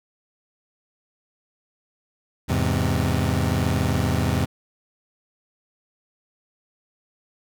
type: chord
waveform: 25% pulse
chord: E augmented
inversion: none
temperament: equal with one note detuned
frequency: 82.79 / 103.83 / 130.81 Hz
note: E2 / G#2 / B#2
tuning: +8 / 0 / 0 cents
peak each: -20 / -21 / -21 dBFS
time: 2.48-4.46 s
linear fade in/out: 20 ms
effects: none